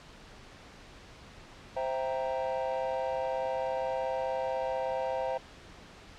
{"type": "chord", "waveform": "triangle", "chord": "C dominant seventh", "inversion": "none", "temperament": "equal", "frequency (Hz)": [523.3, 659.3, 784, 932.3], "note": ["C5", "E5", "G5", "Bb5"], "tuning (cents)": [0, 0, 0, 0], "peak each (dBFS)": [-31, -34, -35, -36], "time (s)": [1.76, 5.38], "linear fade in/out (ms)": 10, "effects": ["pink hiss -51 dBFS RMS until 6.18 s", "low-pass 5000 Hz 12 dB/octave"]}